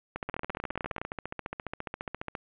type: two click trains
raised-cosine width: 0.5 ms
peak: -18 / -19 dBFS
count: 15 / 33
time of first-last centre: 0.29-1.015 / 0.16-2.352 s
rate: 19.3 / 14.6 Hz
effects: resampled to 8000 Hz + 8-bit